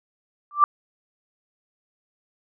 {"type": "tone with exponential growth", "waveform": "sine", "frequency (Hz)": 1174.7, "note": "D6", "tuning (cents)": 0, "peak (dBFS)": -7, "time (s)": [0.51, 0.64], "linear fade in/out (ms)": 1, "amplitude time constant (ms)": 27, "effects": []}